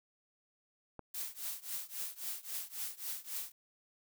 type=click; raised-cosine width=1 ms; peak=-31 dBFS; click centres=0.993 s
type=noise with tremolo; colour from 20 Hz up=blue; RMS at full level=-38 dBFS; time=1.14-3.52 s; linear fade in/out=5 ms; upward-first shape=triangle; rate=3.7 Hz; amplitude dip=95%
effects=none